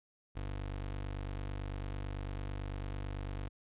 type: tone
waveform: 25% pulse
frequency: 49 Hz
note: G1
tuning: in tune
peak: -34 dBFS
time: 0.35-3.49 s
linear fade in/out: 20 ms
effects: resampled to 8000 Hz